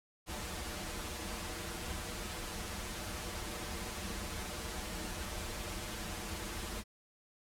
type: noise with comb filter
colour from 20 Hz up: pink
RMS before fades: -41 dBFS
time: 0.26-6.84 s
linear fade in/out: 50 ms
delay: 7.4 ms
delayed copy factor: -1
effects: low-pass 12000 Hz 12 dB/octave